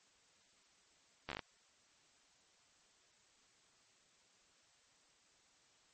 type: slowing click train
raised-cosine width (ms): 0.3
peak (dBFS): -25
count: 7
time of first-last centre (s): 1.29-1.392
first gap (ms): 12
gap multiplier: 1.14
effects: white hiss -70 dBFS RMS until 5.93 s + MP3 32 kbps